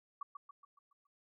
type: tone with echo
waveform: sine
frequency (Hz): 1138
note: C#6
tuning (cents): +45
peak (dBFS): -38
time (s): 0.21-0.23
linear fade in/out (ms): 5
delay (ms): 140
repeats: 6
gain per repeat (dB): -6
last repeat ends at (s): 1.07
effects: none